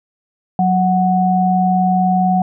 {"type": "tone pair together", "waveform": "sine", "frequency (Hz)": [184.1, 740.2], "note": ["F#3", "F#5"], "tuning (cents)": [-8, 0], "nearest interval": "2 octaves", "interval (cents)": 2408, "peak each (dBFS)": -14, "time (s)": [0.59, 2.42], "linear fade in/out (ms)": 2, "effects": []}